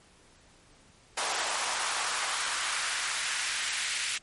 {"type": "noise with high-pass filter sweep", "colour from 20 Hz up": "pink", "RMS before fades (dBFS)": -31, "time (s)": [1.17, 4.18], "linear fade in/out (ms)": 5, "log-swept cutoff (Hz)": [770, 2200], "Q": 1.4, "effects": ["pink hiss -59 dBFS RMS until 4.22 s", "MP3 48 kbps"]}